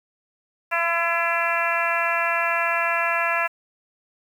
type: harmonic tone with a mistuned harmonic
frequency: 338.3 Hz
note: E4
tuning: 45 cents sharp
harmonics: 2 / 3 / 4 / 5 / 6 / 7 / 8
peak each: -27 / -27 / -27 / -26 / -31 / -28 / -29 dBFS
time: 0.71-3.48 s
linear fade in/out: 20 ms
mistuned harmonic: 4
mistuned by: -15 cents
effects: 8-bit